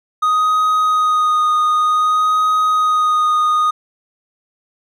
triangle tone with vibrato, 1244.5 Hz, D#6, in tune, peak -10 dBFS, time 0.22-3.71 s, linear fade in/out 10 ms, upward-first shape sine, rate 0.54 Hz, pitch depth 15 cents each way, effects none

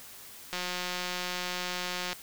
click train, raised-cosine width 0.2 ms, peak -16 dBFS, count 289, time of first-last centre 0.53-2.13 s, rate 180 Hz, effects white hiss -48 dBFS RMS until 2.22 s

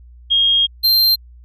sine / square tone pair in turn, 3249 / 4159 Hz, G#7 / C8, -39 / -11 cents, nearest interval major third, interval 428 cents, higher second, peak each -11 dBFS, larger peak neither, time 0.3-0.67 / 0.83-1.16 s, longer first, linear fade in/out 20 ms, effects added 60 Hz sine -39 dBFS peak until 1.44 s

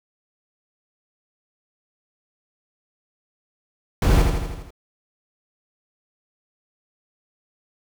brown noise with echo, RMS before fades -17 dBFS, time 4.02-4.22 s, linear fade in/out 2 ms, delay 81 ms, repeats 6, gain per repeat -4 dB, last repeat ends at 4.706 s, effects none

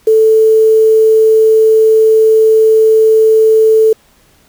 sine tone with quantisation, 440 Hz, A4, in tune, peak -4 dBFS, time 0.07-3.93 s, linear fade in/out 5 ms, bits 5, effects pink hiss -49 dBFS RMS until 4.48 s

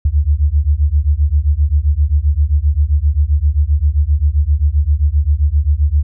sine beating tone pair, 69.9 / 77.5 Hz, C#2 / D#2, +15 / -6 cents, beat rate 7.6 Hz, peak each -13 dBFS, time 0.05-6.03 s, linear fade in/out 5 ms, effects none

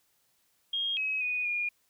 sine tone with pitch steps, 3246 / 2550 / 2479 / 2428 Hz, G#7 / D#7 / D#7 / D#7, -40 / +42 / -7 / -43 cents, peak -28 dBFS, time 0.73-1.69 s, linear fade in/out 5 ms, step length 240 ms, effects white hiss -71 dBFS RMS until 1.89 s

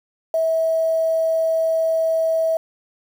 sine tone with quantisation, 649 Hz, E5, 27 cents flat, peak -16 dBFS, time 0.34-2.57 s, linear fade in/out 2 ms, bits 7, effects none

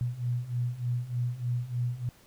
sine beating tone pair, 120 / 123.3 Hz, B2 / B2, -49 / -2 cents, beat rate 3.3 Hz, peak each -33 / -30 dBFS, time 0.01-2.09 s, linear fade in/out 0 ms, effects pink hiss -59 dBFS RMS until 2.26 s

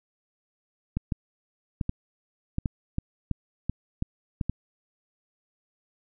clicks, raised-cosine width 5 ms, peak -14 dBFS, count 12, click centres 0.97 / 1.122 / 1.812 / 1.894 / 2.584 / 2.658 / 2.984 / 3.313 / 3.696 / 4.024 / 4.412 / 4.496 s, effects none

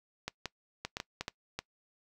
clicks, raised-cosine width 0.2 ms, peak -18 dBFS, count 8, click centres 0.28 / 0.457 / 0.85 / 0.969 / 1.001 / 1.21 / 1.281 / 1.59 s, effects noise-tail reverb RT60 0.1 s tail -22 dB re dry

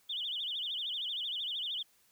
sine tone with vibrato, 3273 Hz, G#7, 26 cents flat, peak -34 dBFS, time 0.09-1.83 s, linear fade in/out 10 ms, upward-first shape sine, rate 13 Hz, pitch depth 200 cents each way, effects white hiss -68 dBFS RMS until 2.11 s

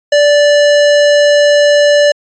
square tone, 584 Hz, D5, 10 cents flat, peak -6 dBFS, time 0.12-2.12 s, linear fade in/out 5 ms, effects resampled to 16000 Hz

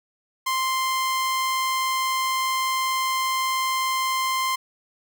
sawtooth tone, 1046.5 Hz, C6, in tune, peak -18 dBFS, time 0.46-4.56 s, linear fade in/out 10 ms, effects none

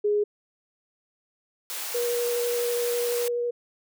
sine tone, 415.3 Hz, G#4, in tune, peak -20 dBFS, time 0.04-0.24 s, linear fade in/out 10 ms
white high-pass noise, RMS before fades -33 dBFS, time 1.7-3.28 s, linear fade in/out 0 ms, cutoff 440 Hz, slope 24 dB/octave
sine tone with vibrato, 480 Hz, B4, 49 cents flat, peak -24 dBFS, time 1.94-3.51 s, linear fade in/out 10 ms, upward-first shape sine, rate 12 Hz, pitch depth 8 cents each way
effects none

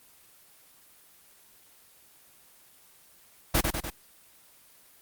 pink noise with echo, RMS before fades -22 dBFS, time 3.54-3.61 s, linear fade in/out 10 ms, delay 98 ms, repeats 3, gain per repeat -4 dB, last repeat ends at 3.904 s, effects white hiss -57 dBFS RMS until 5.01 s + Opus 24 kbps

